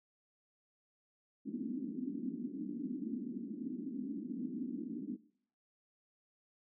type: band-pass noise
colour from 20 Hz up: white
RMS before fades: -41 dBFS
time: 1.45-5.17 s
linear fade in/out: 20 ms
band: 210 to 290 Hz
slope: 48 dB/octave
effects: noise-tail reverb RT60 0.6 s tail -20 dB re dry